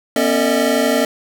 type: tone cluster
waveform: square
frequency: 243.4 / 274.6 / 450.4 / 596 / 646 Hz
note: B3 / C#4 / A4 / D5 / E5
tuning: -25 / -16 / +40 / +25 / -35 cents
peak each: -21 dBFS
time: 0.16-1.05 s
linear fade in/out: 2 ms
effects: none